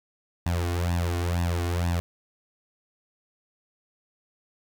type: tone with flanger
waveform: sawtooth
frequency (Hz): 86.6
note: F2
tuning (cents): -14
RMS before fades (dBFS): -26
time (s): 0.46-2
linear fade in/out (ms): 0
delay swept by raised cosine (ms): 1.1 to 2.8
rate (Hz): 2.1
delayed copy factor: +0.85
effects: none